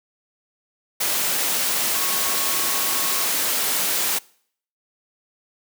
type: tone in noise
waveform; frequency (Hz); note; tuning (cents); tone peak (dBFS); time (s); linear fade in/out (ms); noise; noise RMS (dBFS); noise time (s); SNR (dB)
sine; 1100; C#6; -14; -33; 1.95-3.25; 10; white; -22; 1-4.19; -14
effects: noise-tail reverb RT60 0.6 s tail -24 dB re dry + high-pass 200 Hz 12 dB/octave